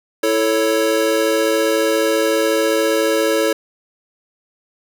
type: chord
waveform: square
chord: A major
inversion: second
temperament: equal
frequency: 329.6 / 440 / 554.4 Hz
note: E4 / A4 / C#5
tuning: 0 / 0 / 0 cents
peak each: -21 / -19 / -19 dBFS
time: 0.23-3.53 s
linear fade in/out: 5 ms
effects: none